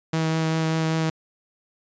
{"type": "tone with vibrato", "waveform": "sawtooth", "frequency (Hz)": 160.5, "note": "E3", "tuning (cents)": -46, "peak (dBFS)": -17, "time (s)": [0.13, 1.1], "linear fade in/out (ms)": 5, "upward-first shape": "triangle", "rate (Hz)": 5.1, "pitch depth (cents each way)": 12, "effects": ["resampled to 16000 Hz"]}